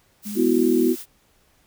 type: noise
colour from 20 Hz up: blue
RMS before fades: -36 dBFS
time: 0.22-1.06 s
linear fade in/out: 50 ms
type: tone with vibrato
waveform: sine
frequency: 207.7 Hz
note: G#3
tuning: in tune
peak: -29 dBFS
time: 0.25-0.9 s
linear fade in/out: 20 ms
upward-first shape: sine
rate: 17 Hz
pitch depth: 17 cents each way
type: chord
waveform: sine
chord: B suspended fourth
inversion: none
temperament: equal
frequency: 246.9 / 329.6 / 370 Hz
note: B3 / E4 / F#4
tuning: 0 / 0 / 0 cents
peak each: -20 dBFS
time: 0.35-0.96 s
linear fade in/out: 50 ms
effects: pink hiss -61 dBFS RMS until 1.66 s